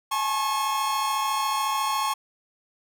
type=tone cluster; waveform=45% pulse; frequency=836 / 870 / 1087 Hz; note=G#5 / A5 / C#6; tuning=+11 / -20 / -34 cents; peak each=-32 / -30 / -25 dBFS; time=0.11-2.14 s; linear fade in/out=10 ms; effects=none